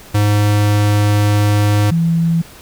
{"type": "tone pair in turn", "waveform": ["square", "sine"], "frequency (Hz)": [103.83, 166.32], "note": ["G#2", "E3"], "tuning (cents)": [0, 16], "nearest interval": "minor sixth", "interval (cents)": 816, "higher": "second", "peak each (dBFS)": -11, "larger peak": "neither", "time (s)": [[0.14, 1.91], [1.91, 2.42]], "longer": "first", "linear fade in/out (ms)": 10, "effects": ["pink hiss -39 dBFS RMS until 2.61 s"]}